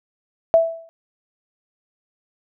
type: tone with exponential decay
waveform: sine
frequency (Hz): 659.3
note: E5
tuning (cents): 0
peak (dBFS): -7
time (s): 0.54-0.89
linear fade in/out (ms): 0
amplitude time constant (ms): 76
effects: none